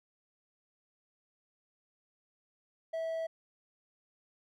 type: tone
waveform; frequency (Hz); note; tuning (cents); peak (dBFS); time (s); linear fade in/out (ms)
triangle; 652; E5; -19; -31; 2.93-3.27; 10
effects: none